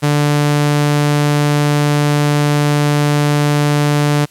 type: tone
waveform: sawtooth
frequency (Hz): 146.83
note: D3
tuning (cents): 0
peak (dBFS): -7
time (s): 0.02-4.26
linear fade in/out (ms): 20
effects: white hiss -47 dBFS RMS until 4.3 s + low-pass 12000 Hz 12 dB/octave